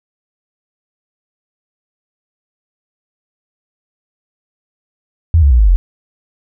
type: tone with pitch steps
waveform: sine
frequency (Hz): 82.41 / 70.51 / 60.33 / 51.62 / 44.16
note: E2 / C#2 / B1 / G#1 / F1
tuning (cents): 0 / +30 / -40 / -10 / +20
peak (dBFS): -5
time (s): 5.34-5.76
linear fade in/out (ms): 0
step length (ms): 84
effects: none